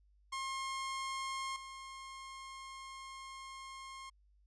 sawtooth tone with level steps, 1070 Hz, C6, 38 cents sharp, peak -34 / -43 dBFS, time 0.32-4.1 s, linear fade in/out 10 ms, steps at 1.56 s, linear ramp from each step 2 ms, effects added 50 Hz sine -65 dBFS peak until 4.46 s + resampled to 22050 Hz

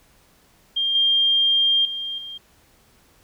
sine tone with level steps, 3200 Hz, G7, 35 cents sharp, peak -19 / -15 / -26 / -32 dBFS, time 0.76-2.38 s, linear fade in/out 10 ms, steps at 0.95 / 1.85 / 2.18 s, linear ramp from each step 2 ms, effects pink hiss -57 dBFS RMS until 3.23 s

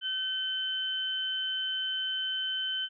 sine tone pair together, 1532 / 3064 Hz, G6 / G7, -40 / -40 cents, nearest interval octave, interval 1200 cents, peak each -37 / -30 dBFS, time 0.01-2.89 s, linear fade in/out 50 ms, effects none

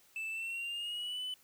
triangle tone with pitch glide, 2641 to 2999 Hz, E7 to F#7, +3 to +23 cents, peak -35 dBFS, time 0.16-1.34 s, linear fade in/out 2 ms, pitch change +220 cents, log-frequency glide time 0.3-1.21 s, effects white hiss -65 dBFS RMS until 1.43 s

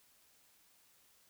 silence, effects white hiss -68 dBFS RMS until 1.29 s

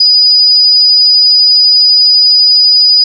sine tone, 4944 Hz, D#8, 12 cents flat, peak -3 dBFS, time 0-3.04 s, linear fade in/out 5 ms, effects none

